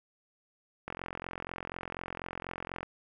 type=click train; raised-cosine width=0.5 ms; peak=-22 dBFS; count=87; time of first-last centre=0.88-2.83 s; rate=44.1 Hz; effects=none